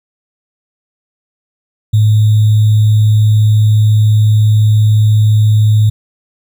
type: tone with sample-and-hold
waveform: sine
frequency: 107.1 Hz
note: A2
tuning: 46 cents flat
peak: -5 dBFS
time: 1.93-5.9 s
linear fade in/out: 10 ms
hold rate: 3675 Hz
effects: none